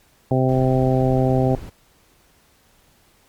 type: harmonic tone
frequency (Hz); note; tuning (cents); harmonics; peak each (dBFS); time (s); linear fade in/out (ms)
130; C3; -11; 1 / 2 / 3 / 4 / 5 / 6; -18 / -21 / -23 / -24 / -25 / -26; 0.31-1.55; 2
type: noise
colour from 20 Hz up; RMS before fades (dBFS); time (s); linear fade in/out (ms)
brown; -32; 0.48-1.7; 10
effects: pink hiss -57 dBFS RMS until 3.28 s + MP3 96 kbps